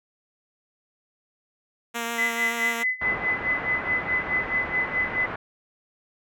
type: tone with vibrato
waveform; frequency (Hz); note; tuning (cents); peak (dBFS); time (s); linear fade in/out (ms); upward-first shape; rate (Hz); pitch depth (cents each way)
5% pulse; 233.1; A#3; 0; -16; 1.94-2.84; 20; triangle; 7; 16
type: tone with tremolo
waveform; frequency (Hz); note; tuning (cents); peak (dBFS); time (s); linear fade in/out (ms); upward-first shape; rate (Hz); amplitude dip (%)
sine; 2018; B6; +37; -20; 2.18-5.26; 5; sine; 4.7; 90
type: low-pass noise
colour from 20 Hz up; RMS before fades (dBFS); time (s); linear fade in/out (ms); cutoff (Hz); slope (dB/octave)
white; -33; 3.01-5.36; 5; 1800; 24
effects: none